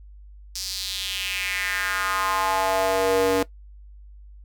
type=tone with high-pass filter sweep; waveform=square; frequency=95.3 Hz; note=G2; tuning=48 cents flat; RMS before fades=-24 dBFS; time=0.55-3.43 s; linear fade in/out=5 ms; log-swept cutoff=5300 to 370 Hz; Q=3.3; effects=noise-tail reverb RT60 0.1 s tail -18 dB re dry + added 50 Hz sine -42 dBFS peak until 4.44 s